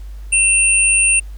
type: tone pair together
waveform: sine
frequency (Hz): 2700 / 9098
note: E7 / C#9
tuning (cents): +41 / +44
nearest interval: octave + major sixth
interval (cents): 2103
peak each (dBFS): -13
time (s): 0.32-1.2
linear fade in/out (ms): 10
effects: added 50 Hz sine -28 dBFS peak until 1.37 s + pink hiss -51 dBFS RMS until 1.37 s